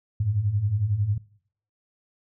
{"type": "beating tone pair", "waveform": "sine", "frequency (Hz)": [95.5, 106.5], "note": ["G2", "G#2"], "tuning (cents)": [-45, 44], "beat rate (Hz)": 11, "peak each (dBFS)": [-28, -22], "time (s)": [0.2, 1.18], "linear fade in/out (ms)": 5, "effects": ["noise-tail reverb RT60 0.6 s tail -22 dB re dry"]}